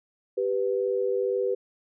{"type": "tone pair together", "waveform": "sine", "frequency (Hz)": [391.8, 493.9], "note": ["G4", "B4"], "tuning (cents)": [-1, 0], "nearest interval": "major third", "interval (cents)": 401, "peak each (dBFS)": -26, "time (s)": [0.37, 1.55], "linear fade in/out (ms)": 10, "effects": []}